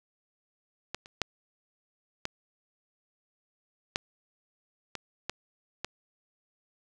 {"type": "clicks", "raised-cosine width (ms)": 0.2, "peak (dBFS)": [-16, -30, -9, -14, -10, -18, -14, -15], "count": 8, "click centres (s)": [0.946, 1.059, 1.217, 2.254, 3.959, 4.953, 5.296, 5.846], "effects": []}